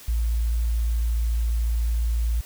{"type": "tone", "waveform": "sine", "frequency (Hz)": 57, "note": "A#1", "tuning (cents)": -38, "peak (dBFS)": -20, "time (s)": [0.08, 2.41], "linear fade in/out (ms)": 5, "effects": ["white hiss -45 dBFS RMS until 2.45 s"]}